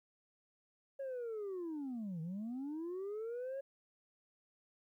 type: linear two-way sweep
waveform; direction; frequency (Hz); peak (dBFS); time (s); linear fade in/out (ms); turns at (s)
sine; down then up; 554.4 to 155.56 to 554.4; -37; 0.99-3.61; 10; 2.21
effects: tanh soft clip ceiling -38 dBFS + 13-bit

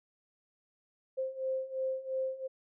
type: beating tone pair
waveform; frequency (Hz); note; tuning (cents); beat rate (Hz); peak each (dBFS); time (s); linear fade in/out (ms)
sine; 523.3 / 526.2; C5 / C5; 0 / +10; 2.9; -37 / -34; 1.17-2.48; 20
effects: none

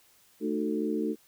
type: harmonic tone with a mistuned harmonic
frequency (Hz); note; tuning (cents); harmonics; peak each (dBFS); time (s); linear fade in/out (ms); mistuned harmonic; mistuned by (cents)
73.8; D2; +9; 3 / 4 / 5 / 6; -32 / -31 / -34 / -34; 0.4-1.16; 50; 4; +55
effects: white hiss -62 dBFS RMS until 1.27 s

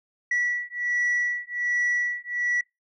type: beating tone pair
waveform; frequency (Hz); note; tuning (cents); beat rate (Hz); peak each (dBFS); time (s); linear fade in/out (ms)
sine; 1946 / 1947.3; B6 / B6; -26 / -25; 1.3; -25; 0.31-2.61; 5
effects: noise-tail reverb RT60 0.2 s tail -25 dB re dry + tanh soft clip ceiling -19 dBFS

